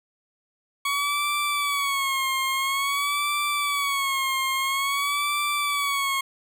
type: tone with vibrato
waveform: 20% pulse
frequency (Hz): 1117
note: C#6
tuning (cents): +13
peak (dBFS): -18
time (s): 0.85-6.21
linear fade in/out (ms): 5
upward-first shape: sine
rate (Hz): 0.49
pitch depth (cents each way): 81
effects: none